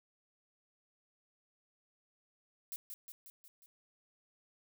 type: noise with echo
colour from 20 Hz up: violet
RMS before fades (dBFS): -42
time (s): 2.72-2.76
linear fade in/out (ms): 0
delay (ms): 180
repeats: 5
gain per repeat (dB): -4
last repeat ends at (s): 3.66
effects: none